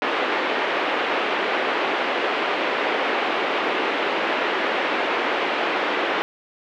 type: band-pass noise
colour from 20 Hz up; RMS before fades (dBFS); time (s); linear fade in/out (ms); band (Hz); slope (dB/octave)
pink; -23; 0.02-6.22; 0; 330 to 3000; 24
effects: none